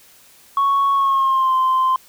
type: tone with pitch glide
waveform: sine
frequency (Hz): 1108.7 to 1040.4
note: C#6 to C6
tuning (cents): 0 to -10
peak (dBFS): -12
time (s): 0.57-1.96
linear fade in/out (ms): 2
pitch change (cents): -110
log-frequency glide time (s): 0.93-1.55
effects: tanh soft clip ceiling -11 dBFS + white hiss -49 dBFS RMS until 2.08 s